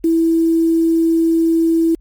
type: tone with quantisation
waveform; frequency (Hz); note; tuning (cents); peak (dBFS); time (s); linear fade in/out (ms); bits
sine; 329; E4; -3; -11; 0.04-1.95; 5; 6
effects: added 43 Hz sine -42 dBFS peak until 2 s + Opus 48 kbps